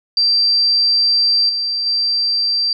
sine tone with level steps, 4699 Hz, D8, in tune, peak -11 / -17 / -14 dBFS, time 0.17-2.73 s, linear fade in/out 2 ms, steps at 1.49 / 1.86 s, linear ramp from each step 5 ms, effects none

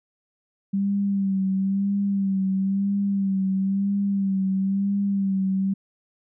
sine tone with vibrato, 195.6 Hz, G3, 4 cents flat, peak -20 dBFS, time 0.73-5.74 s, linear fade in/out 10 ms, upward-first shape sine, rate 1 Hz, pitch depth 42 cents each way, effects none

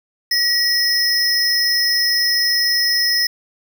square tone pair together, 1916 / 5169 Hz, A#6 / E8, +47 / -35 cents, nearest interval octave + perfect fourth, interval 1718 cents, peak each -21 / -16 dBFS, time 0.31-3.27 s, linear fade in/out 5 ms, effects 8-bit

